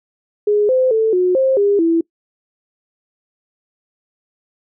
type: tone with pitch steps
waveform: sine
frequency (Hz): 416.2 / 515 / 442.7 / 363.5 / 529 / 404.8 / 331.4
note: G#4 / C5 / A4 / F#4 / C5 / G#4 / E4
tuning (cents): +4 / -28 / +11 / -31 / +19 / -44 / +9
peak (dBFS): -11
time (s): 0.47-2.01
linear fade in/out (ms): 5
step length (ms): 220
effects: noise-tail reverb RT60 0.1 s tail -23 dB re dry